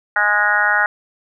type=harmonic tone; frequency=207.7 Hz; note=G#3; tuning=in tune; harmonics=3 / 4 / 5 / 6 / 7 / 8 / 9; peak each=-28 / -21 / -28 / -25 / -16 / -21 / -20 dBFS; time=0.16-0.86 s; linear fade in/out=2 ms; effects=none